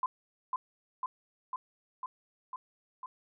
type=tone with echo; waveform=sine; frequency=1021 Hz; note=C6; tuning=43 cents flat; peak=-27 dBFS; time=0.03-0.06 s; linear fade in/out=2 ms; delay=500 ms; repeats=6; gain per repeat=-2 dB; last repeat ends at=3.06 s; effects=none